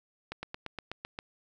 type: slowing click train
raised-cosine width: 0.3 ms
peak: -21 dBFS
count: 8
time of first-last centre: 0.32-1.189 s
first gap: 110 ms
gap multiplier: 1.04
effects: none